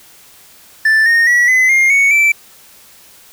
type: tone with pitch steps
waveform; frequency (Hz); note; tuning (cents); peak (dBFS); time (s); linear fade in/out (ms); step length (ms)
triangle; 1764 / 1847.4 / 1934.8 / 2026 / 2122 / 2223 / 2328; A6 / A#6 / B6 / B6 / C7 / C#7 / D7; +4 / -16 / -36 / +44 / +24 / +4 / -16; -6; 0.85-2.32; 5; 210
effects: white hiss -43 dBFS RMS until 3.32 s